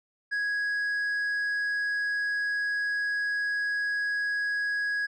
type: tone with tanh clipping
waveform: sine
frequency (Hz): 1661.2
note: G#6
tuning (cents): 0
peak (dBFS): -27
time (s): 0.31-5.07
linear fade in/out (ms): 20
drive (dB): 4
effects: none